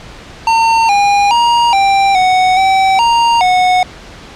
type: tone with pitch steps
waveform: square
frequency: 908 / 810 / 944 / 787 / 742 / 768 / 933 / 733 Hz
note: A#5 / G#5 / A#5 / G5 / F#5 / G5 / A#5 / F#5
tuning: -46 / -43 / +22 / +7 / +5 / -36 / +1 / -16 cents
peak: -8 dBFS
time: 0.47-3.83 s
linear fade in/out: 2 ms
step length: 420 ms
effects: pink hiss -33 dBFS RMS until 4.35 s + low-pass 5000 Hz 12 dB/octave